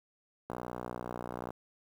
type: click train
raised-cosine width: 1 ms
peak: -24 dBFS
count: 62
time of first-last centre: 0.5-1.505 s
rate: 60.7 Hz
effects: high-pass 80 Hz 12 dB/octave + 9-bit